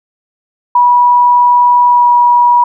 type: tone with pitch glide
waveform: sine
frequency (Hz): 974 to 966.7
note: B5 to B5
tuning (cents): -24 to -37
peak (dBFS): -4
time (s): 0.75-2.64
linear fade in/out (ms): 5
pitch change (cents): -13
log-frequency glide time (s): 1.87-2.08
effects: none